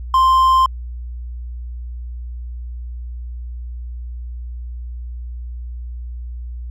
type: tone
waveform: triangle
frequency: 1046.5 Hz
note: C6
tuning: in tune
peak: -8 dBFS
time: 0.14-0.66 s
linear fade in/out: 2 ms
effects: added 60 Hz sine -26 dBFS peak until 6.7 s